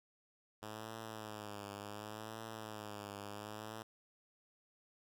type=tone with vibrato; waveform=5% pulse; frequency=106.3 Hz; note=G#2; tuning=41 cents sharp; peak=-34 dBFS; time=0.62-3.83 s; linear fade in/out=10 ms; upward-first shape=triangle; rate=0.69 Hz; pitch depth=94 cents each way; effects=none